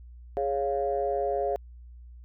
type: chord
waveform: sine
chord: Db major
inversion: second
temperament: equal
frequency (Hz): 415.3 / 554.4 / 698.5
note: Ab4 / Db5 / F5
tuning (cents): 0 / 0 / 0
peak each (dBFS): -29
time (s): 0.37-1.56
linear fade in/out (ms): 0
effects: tanh soft clip ceiling -16 dBFS + added 60 Hz sine -44 dBFS peak until 2.24 s